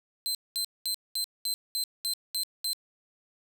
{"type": "tone bursts", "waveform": "sawtooth", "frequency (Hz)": 4100, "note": "C8", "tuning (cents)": -36, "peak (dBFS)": -25, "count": 9, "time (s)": [0.26, 2.732], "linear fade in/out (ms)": 0, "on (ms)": 88, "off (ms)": 210, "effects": []}